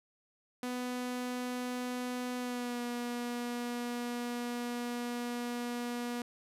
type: tone with pitch glide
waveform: sawtooth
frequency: 248.3 to 241.2 Hz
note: B3 to B3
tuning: +9 to -41 cents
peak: -31 dBFS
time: 0.63-6.22 s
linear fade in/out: 2 ms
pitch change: -50 cents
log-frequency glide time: 2.38-2.81 s
effects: resampled to 32000 Hz